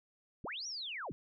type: linear two-way sweep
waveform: sine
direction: up then down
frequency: 71.1 to 5910 to 71.1 Hz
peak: -39 dBFS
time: 0.44-1.12 s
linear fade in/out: 0 ms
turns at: 0.67 s
effects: none